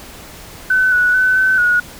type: tone with pitch steps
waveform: sine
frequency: 1514 / 1473 / 1510 / 1524 / 1453 Hz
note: F#6 / F#6 / F#6 / G6 / F#6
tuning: +39 / -8 / +35 / -49 / -32 cents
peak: -10 dBFS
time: 0.7-1.8 s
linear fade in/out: 5 ms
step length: 220 ms
effects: pink hiss -36 dBFS RMS until 1.99 s